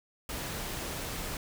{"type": "noise", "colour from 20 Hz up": "pink", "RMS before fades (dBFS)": -37, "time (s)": [0.29, 1.37], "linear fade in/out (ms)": 2, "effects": []}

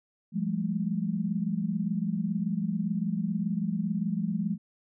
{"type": "tone cluster", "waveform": "sine", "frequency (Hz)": [170.7, 197.7, 215.8], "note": ["F3", "G3", "A3"], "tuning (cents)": [-39, 15, -33], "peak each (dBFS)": -31, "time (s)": [0.32, 4.58], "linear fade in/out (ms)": 50, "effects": []}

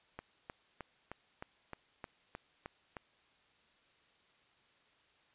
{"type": "click train", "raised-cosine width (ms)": 0.5, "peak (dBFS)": -28, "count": 10, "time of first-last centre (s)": [0.19, 2.968], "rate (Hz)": 3.24, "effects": ["white hiss -69 dBFS RMS until 5.34 s", "resampled to 8000 Hz"]}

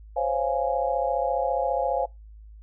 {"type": "chord", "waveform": "sine", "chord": "Db major seventh", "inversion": "third", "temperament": "just", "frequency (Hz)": [519.7, 554.4, 693, 831.5], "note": ["C5", "Db5", "F5", "Ab5"], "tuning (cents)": [-12, 0, -14, 2], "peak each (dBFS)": -28, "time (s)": [0.16, 2.06], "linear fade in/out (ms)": 10, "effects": ["noise-tail reverb RT60 0.2 s tail -22 dB re dry", "added 53 Hz sine -43 dBFS peak until 2.62 s"]}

